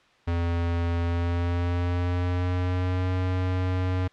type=tone with pitch glide; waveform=square; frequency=85.3 to 91.95 Hz; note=F2 to F#2; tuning=-40 to -10 cents; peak=-24 dBFS; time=0.27-4.08 s; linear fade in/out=10 ms; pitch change=+130 cents; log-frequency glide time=1.02-3.09 s; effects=white hiss -59 dBFS RMS until 4.12 s + low-pass 3000 Hz 12 dB/octave